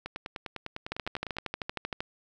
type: two click trains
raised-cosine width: 0.3 ms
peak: -20 / -16 dBFS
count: 14 / 15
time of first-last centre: 0.06-1.368 / 0.92-2.005 s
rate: 9.94 / 12.9 Hz
effects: none